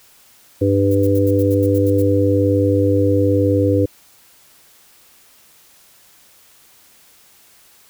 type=harmonic tone; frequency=99 Hz; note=G2; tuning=18 cents sharp; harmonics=1 / 3 / 4 / 5; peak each=-17 / -17 / -22 / -17 dBFS; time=0.61-3.86 s; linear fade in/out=10 ms
type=noise bursts; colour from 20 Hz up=violet; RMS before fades=-35 dBFS; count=10; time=0.91-2.022 s; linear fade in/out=5 ms; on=41 ms; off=78 ms
effects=white hiss -50 dBFS RMS until 7.89 s